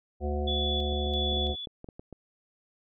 harmonic tone, 73.42 Hz, D2, in tune, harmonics 1 / 3 / 5 / 7 / 9 / 10, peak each -29 / -37 / -35 / -37 / -43 / -38 dBFS, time 0.2-1.56 s, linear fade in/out 50 ms
sine tone with tremolo, 3434 Hz, A7, 43 cents flat, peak -29 dBFS, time 0.47-1.66 s, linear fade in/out 10 ms, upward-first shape square, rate 1.5 Hz, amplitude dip 50%
clicks, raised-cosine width 2 ms, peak -29 dBFS, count 11, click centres 0.926 / 1.065 / 1.327 / 1.369 / 1.498 / 1.542 / 1.672 / 1.844 / 1.888 / 1.995 / 2.127 s
effects none

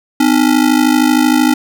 square ring-modulated tone, 280 Hz, C#4, 18 cents sharp, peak -6 dBFS, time 0.2-1.54 s, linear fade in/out 2 ms, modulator 26.5 Hz, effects none

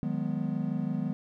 triangle chord, G# minor seventh, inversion second, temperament equal with one note detuned, 155.56 / 181.71 / 207.7 / 246.9 Hz, D#3 / F#3 / G#3 / B3, 0 / -31 / 0 / 0 cents, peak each -32 dBFS, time 0.03-1.13 s, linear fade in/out 0 ms, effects none

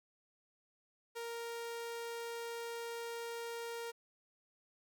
sawtooth tone, 466.2 Hz, A#4, in tune, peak -37 dBFS, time 1.15-3.92 s, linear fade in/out 20 ms, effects 13-bit

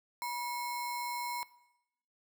sine tone with sample-and-hold, 967 Hz, B5, 37 cents flat, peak -34 dBFS, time 0.22-1.43 s, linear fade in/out 0 ms, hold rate 3150 Hz, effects noise-tail reverb RT60 0.8 s tail -18 dB re dry

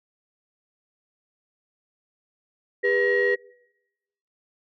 sine tone cluster, 402.6 / 489.7 / 1898 Hz, G4 / B4 / A#6, +46 / -15 / +31 cents, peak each -22 dBFS, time 2.83-3.36 s, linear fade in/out 20 ms, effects noise-tail reverb RT60 1.0 s tail -26 dB re dry + tanh soft clip ceiling -13 dBFS

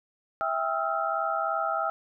sine tone cluster, 656 / 794 / 1284 / 1367 Hz, E5 / G5 / E6 / F6, -9 / +22 / -46 / -37 cents, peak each -31 dBFS, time 0.41-1.9 s, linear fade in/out 0 ms, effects none

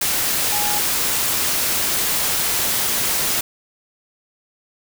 sine tone in noise, 830.6 Hz, G#5, in tune, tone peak -25 dBFS, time 0.52-0.79 s, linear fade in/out 5 ms, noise white, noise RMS -20 dBFS, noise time 0.01-3.41 s, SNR -8 dB, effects none

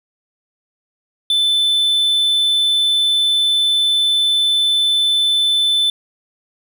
triangle tone, 3520 Hz, A7, in tune, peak -11 dBFS, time 1.3-5.9 s, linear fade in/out 2 ms, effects none

